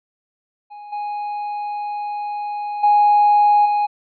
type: tone with level steps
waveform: triangle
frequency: 829 Hz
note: G#5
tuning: 3 cents flat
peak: -32 / -21 / -7 / -13 dBFS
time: 0.7-3.87 s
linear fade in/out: 20 ms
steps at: 0.92 / 2.83 / 3.65 s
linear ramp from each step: 10 ms
effects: tanh soft clip ceiling -7 dBFS + resampled to 11025 Hz